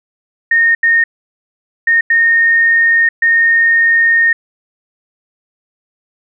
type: tone bursts at uneven times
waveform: sine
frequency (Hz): 1841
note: A#6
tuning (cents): -22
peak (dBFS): -7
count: 5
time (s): 0.51-0.75 / 0.83-1.04 / 1.87-2.01 / 2.1-3.09 / 3.22-4.33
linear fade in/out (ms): 5
effects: none